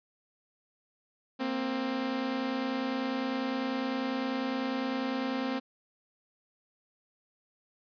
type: tone pair together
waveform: sawtooth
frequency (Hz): 233.1 / 263.1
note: A#3 / C4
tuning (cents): 0 / +10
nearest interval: major second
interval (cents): 210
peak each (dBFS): -32 / -27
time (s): 1.39-5.6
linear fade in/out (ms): 20
effects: resampled to 11025 Hz